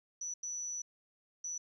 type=tone bursts at uneven times; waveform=sine; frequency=5930 Hz; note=F#8; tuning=3 cents sharp; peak=-37 dBFS; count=3; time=0.21-0.34 / 0.43-0.82 / 1.44-1.58 s; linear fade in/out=5 ms; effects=12-bit